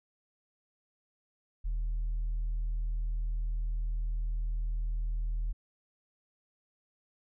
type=tone; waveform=sine; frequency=40 Hz; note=D#1; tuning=49 cents sharp; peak=-27 dBFS; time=1.64-5.53 s; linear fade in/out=20 ms; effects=tanh soft clip ceiling -28 dBFS